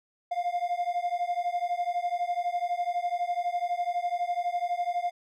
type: beating tone pair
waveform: triangle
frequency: 698.5 / 710.5 Hz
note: F5 / F5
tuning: 0 / +30 cents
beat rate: 12 Hz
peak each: -28 dBFS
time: 0.31-5.11 s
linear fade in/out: 10 ms
effects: none